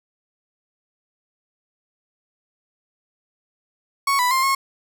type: tone with pitch steps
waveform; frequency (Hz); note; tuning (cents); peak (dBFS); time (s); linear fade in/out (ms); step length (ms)
35% pulse; 1109 / 990 / 1054 / 1086; C#6 / B5 / C6 / C#6; 0 / +4 / +12 / -36; -15; 4.07-4.55; 5; 120
effects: none